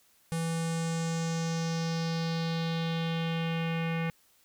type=tone with low-pass filter sweep; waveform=square; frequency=164.81 Hz; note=E3; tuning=in tune; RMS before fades=-31 dBFS; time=0.32-4.1 s; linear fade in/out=0 ms; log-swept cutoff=9800 to 2300 Hz; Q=3; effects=white hiss -65 dBFS RMS until 4.44 s